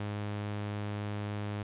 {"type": "tone", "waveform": "sawtooth", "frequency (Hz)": 103.5, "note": "G#2", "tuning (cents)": -5, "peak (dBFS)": -30, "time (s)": [0, 1.63], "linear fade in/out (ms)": 5, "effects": ["resampled to 8000 Hz", "11-bit"]}